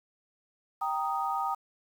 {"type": "chord", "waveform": "sine", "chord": "Eb major", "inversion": "first", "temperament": "equal", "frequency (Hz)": [784, 932.3, 1244.5], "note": ["G5", "Bb5", "Eb6"], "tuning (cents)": [0, 0, 0], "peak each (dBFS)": [-32, -33, -32], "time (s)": [0.81, 1.55], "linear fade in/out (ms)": 10, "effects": ["9-bit"]}